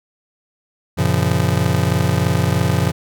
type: chord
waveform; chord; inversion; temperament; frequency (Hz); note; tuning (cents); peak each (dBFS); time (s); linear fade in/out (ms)
square; Gb major seventh; none; just; 92.5 / 115.62 / 138.75 / 173.43; Gb2 / Bb2 / Db3 / F3; 0 / -14 / +2 / -12; -21; 0.97-2.92; 20
effects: none